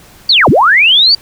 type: linear two-way sweep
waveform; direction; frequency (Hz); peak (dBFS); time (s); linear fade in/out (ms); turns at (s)
sine; down then up; 4699 to 91.2 to 4699; -4; 0.29-1.15; 5; 0.49
effects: pink hiss -40 dBFS RMS until 1.21 s